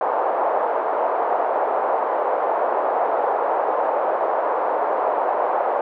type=band-pass noise; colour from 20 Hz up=white; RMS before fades=-21 dBFS; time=0.01-5.81 s; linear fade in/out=2 ms; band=500 to 890 Hz; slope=24 dB/octave; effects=none